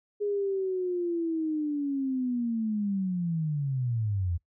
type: linear sweep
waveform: sine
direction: down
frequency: 415.3 to 81.9 Hz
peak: -26 dBFS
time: 0.2-4.38 s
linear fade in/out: 20 ms
effects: noise-tail reverb RT60 0.1 s tail -20 dB re dry